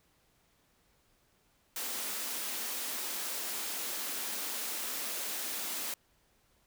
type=high-pass noise; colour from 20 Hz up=white; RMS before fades=-37 dBFS; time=1.76-5.94 s; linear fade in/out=2 ms; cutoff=200 Hz; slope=96 dB/octave; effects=pink hiss -70 dBFS RMS until 6.66 s